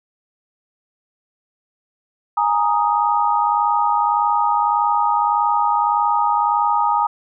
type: chord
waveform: sine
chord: Ab suspended second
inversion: none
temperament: equal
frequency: 830.6 / 932.3 / 1244.5 Hz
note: Ab5 / Bb5 / Eb6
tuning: 0 / 0 / 0 cents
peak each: -19 / -18 / -20 dBFS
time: 2.37-7.07 s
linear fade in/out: 5 ms
effects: none